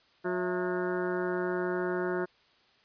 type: harmonic tone with a mistuned harmonic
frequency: 180.7 Hz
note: F#3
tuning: 41 cents flat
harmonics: 1 / 2 / 3 / 4 / 5 / 6 / 7 / 8 / 9 / 10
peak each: -38 / -30 / -41 / -39 / -42 / -44 / -46 / -39 / -44 / -49 dBFS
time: 0.24-2.26 s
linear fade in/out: 20 ms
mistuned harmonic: 4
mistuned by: -150 cents
effects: white hiss -64 dBFS RMS until 2.84 s + resampled to 11025 Hz